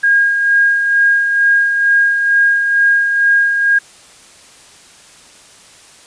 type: tone with tremolo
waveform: sine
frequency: 1626 Hz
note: G#6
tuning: 37 cents flat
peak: -7 dBFS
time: 0.03-3.79 s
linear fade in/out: 10 ms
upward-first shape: sine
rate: 2.2 Hz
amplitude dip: 45%
effects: white hiss -42 dBFS RMS until 6.06 s + resampled to 22050 Hz